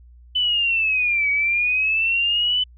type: linear two-way sweep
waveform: sine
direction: down then up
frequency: 3017 to 2253 to 3017 Hz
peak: -17 dBFS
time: 0.35-2.64 s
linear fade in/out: 10 ms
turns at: 1.3 s
effects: added 60 Hz sine -44 dBFS peak until 2.77 s